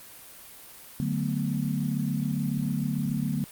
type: chord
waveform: sine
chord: B minor seventh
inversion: first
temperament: equal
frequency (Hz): 146.83 / 185 / 220 / 246.9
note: D3 / F#3 / A3 / B3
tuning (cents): 0 / 0 / 0 / 0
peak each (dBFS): -29 / -32 / -31 / -32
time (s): 1-3.44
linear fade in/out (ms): 0
effects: white hiss -47 dBFS RMS until 3.51 s + Opus 32 kbps